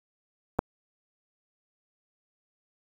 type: clicks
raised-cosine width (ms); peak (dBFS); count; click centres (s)
1; -30 / -8; 2; 0.587 / 0.591
effects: 8-bit